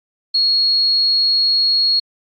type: tone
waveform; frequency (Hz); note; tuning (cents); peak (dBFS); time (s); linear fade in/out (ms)
sine; 4312; C#8; -49; -12; 0.34-2; 10
effects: AAC 64 kbps